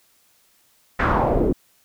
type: noise with low-pass filter sweep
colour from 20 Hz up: pink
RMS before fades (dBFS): -19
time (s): 0.99-1.53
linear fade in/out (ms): 10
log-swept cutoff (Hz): 1700 to 340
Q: 2.6
effects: white hiss -60 dBFS RMS until 1.84 s